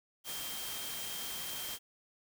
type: tone in noise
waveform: sine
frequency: 3177 Hz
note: G7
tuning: 23 cents sharp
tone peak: -45 dBFS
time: 0.24-1.79 s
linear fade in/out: 50 ms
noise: white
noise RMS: -41 dBFS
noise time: 0.24-1.79 s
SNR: -7 dB
effects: none